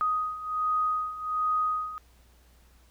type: beating tone pair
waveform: sine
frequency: 1248 / 1249.3 Hz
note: D#6 / D#6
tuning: +5 / +7 cents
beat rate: 1.3 Hz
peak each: -31 / -27 dBFS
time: 0.01-1.98 s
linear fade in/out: 0 ms
effects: added 60 Hz sine -57 dBFS peak until 2.9 s + pink hiss -63 dBFS RMS until 2.9 s